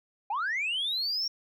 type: linear sweep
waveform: sine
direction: up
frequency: 769 to 5588 Hz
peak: -26 dBFS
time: 0.3-1.28 s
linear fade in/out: 5 ms
effects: tanh soft clip ceiling -25 dBFS